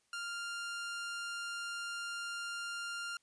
sawtooth tone, 1396.9 Hz, F6, in tune, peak -35 dBFS, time 0.13-3.17 s, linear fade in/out 2 ms, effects white hiss -75 dBFS RMS until 3.22 s + resampled to 22050 Hz

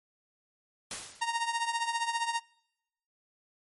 white noise with exponential decay, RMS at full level -34 dBFS, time 0.91-1.47 s, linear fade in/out 2 ms, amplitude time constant 120 ms
sawtooth tone with tremolo, 929 Hz, A#5, 6 cents flat, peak -22 dBFS, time 1.21-2.4 s, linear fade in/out 10 ms, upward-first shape triangle, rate 15 Hz, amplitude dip 80%
effects noise-tail reverb RT60 0.9 s tail -26 dB re dry + MP3 48 kbps

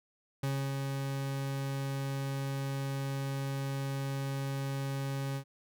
40% pulse tone with ADSR envelope, 137 Hz, C#3, 20 cents flat, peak -29 dBFS, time 0.43-5.44 s, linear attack 5 ms, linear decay 290 ms, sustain -3 dB, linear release 79 ms, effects none

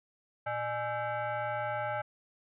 sine tone with frequency modulation, 116.54 Hz, A#2, in tune, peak -31 dBFS, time 0.46-2.02 s, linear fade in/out 10 ms, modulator 721 Hz, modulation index 2, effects none

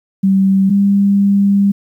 sine tone pair in turn, 193.1 / 199.45 Hz, G3 / G3, -26 / +30 cents, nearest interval minor second, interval 56 cents, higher second, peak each -8 dBFS, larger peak neither, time 0.23-0.7 / 0.7-1.72 s, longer second, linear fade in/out 10 ms, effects 8-bit

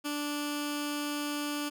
15% pulse tone with notch filter, 292.7 Hz, D4, 6 cents flat, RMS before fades -34 dBFS, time 0.04-1.7 s, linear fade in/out 20 ms, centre 710 Hz, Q 0.78, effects none

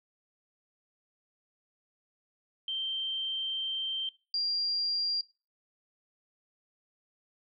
sine tone pair in turn, 3136 / 4771 Hz, G7 / D8, 0 / +26 cents, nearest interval perfect fifth, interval 726 cents, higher second, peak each -31 / -28 dBFS, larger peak second, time 2.68-4.09 / 4.34-5.21 s, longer first, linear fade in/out 2 ms, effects noise-tail reverb RT60 0.3 s tail -19 dB re dry

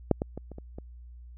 clicks, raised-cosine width 2 ms, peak -7 / -15 / -23 / -29 / -28 / -26 dBFS, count 6, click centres 0.113 / 0.219 / 0.376 / 0.517 / 0.584 / 0.785 s, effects added 60 Hz sine -44 dBFS peak until 1.37 s

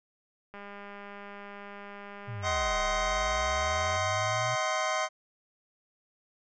click train, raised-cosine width 0.5 ms, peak -30 dBFS, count 693, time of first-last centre 0.54-3.966 s, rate 202 Hz
sine linear two-way sweep, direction down then up, 123.5 to 30.7 to 123.5 Hz, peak -35 dBFS, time 2.27-4.56 s, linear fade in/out 20 ms, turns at 2.81 s
25% pulse chord, C diminished, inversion first, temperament just, 627.9 / 753.5 / 1046.5 Hz, Eb5 / Gb5 / C6, +16 / +31 / 0 cents, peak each -27 / -30 / -28 dBFS, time 2.42-5.09 s, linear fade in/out 50 ms
effects resampled to 16000 Hz

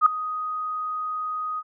sine tone with ADSR envelope, 1249 Hz, D#6, 6 cents sharp, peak -9 dBFS, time 0.01-1.63 s, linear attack 51 ms, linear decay 3 ms, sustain -17 dB, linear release 46 ms, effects none

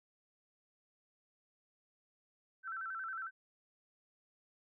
sine tone with vibrato, 1435 Hz, F6, 47 cents sharp, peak -39 dBFS, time 2.63-3.31 s, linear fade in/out 50 ms, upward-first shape square, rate 11 Hz, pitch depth 120 cents each way, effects none

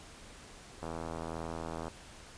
click train, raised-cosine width 1 ms, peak -25 dBFS, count 87, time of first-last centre 0.83-1.881 s, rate 81.8 Hz, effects pink hiss -52 dBFS RMS until 2.37 s + resampled to 22050 Hz

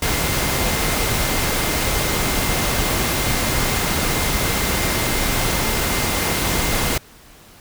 sine tone in noise, 2093 Hz, C7, in tune, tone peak -31 dBFS, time 0.02-6.98 s, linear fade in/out 5 ms, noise pink, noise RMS -20 dBFS, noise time 0.02-6.98 s, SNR -14 dB, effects pink hiss -46 dBFS RMS until 7.6 s

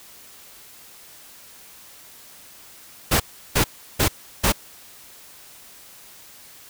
pink noise bursts, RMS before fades -18 dBFS, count 4, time 3.11-4.524 s, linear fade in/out 10 ms, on 91 ms, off 350 ms, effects white hiss -46 dBFS RMS until 6.69 s

